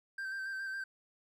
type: tone with vibrato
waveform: triangle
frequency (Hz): 1565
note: G6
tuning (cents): -3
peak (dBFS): -35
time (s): 0.18-0.84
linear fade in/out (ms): 5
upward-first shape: square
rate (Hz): 7.2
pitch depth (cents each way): 23
effects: none